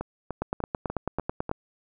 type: two click trains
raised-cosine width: 1 ms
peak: -17 / -13 dBFS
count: 6 / 11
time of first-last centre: 0.01-1.494 / 0.42-1.514 s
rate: 3.37 / 9.14 Hz
effects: none